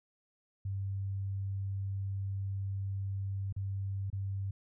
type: tone with dropouts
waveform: sine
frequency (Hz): 97.8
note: G2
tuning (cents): -4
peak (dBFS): -33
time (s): 0.65-4.51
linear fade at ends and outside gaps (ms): 5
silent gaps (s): 3.526-3.563 / 4.102-4.128
effects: none